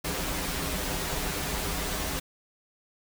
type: noise with comb filter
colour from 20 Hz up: pink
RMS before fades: -31 dBFS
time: 0.04-2.2 s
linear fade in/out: 10 ms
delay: 8.8 ms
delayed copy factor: -0.95
effects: none